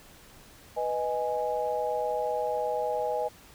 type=chord; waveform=sine; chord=G# minor; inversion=first; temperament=equal; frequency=493.9 / 622.3 / 830.6 Hz; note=B4 / D#5 / G#5; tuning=0 / 0 / 0 cents; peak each=-31 dBFS; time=0.76-3.29 s; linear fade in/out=20 ms; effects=pink hiss -53 dBFS RMS until 3.54 s